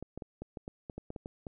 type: clicks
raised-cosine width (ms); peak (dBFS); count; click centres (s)
2; -27; 12; 0.026 / 0.176 / 0.222 / 0.42 / 0.572 / 0.679 / 0.898 / 0.98 / 1.104 / 1.162 / 1.259 / 1.468
effects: none